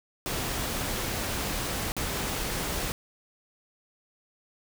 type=noise with dropouts; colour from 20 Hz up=pink; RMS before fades=-31 dBFS; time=0.26-2.92 s; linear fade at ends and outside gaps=0 ms; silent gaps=1.92-1.966 s; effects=none